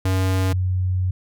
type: tone pair in turn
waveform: square / sine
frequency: 94.1 / 92.11 Hz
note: F#2 / F#2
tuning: +30 / -7 cents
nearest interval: unison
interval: 37 cents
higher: first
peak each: -18 dBFS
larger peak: neither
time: 0.05-0.53 / 0.53-1.11 s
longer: second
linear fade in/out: 5 ms
effects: none